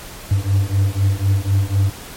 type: beating tone pair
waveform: triangle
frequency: 96.3 / 100.3 Hz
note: G2 / G2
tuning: -30 / +40 cents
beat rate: 4 Hz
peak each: -15 dBFS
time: 0.31-1.9 s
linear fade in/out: 5 ms
effects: pink hiss -35 dBFS RMS until 2.16 s + MP3 64 kbps